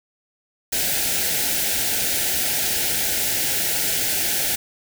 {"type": "band-stop noise", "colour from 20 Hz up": "white", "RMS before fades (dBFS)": -22, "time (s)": [0.72, 4.56], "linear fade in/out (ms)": 10, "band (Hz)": [880, 1400], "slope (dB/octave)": 96, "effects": []}